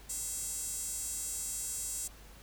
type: tone with high-pass filter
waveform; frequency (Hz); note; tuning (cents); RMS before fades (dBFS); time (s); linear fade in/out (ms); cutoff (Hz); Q
square; 297.8; D4; +24; -38; 0.09-2.08; 10; 7800; 3.7
effects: added 50 Hz sine -53 dBFS peak until 2.42 s + pink hiss -56 dBFS RMS until 2.42 s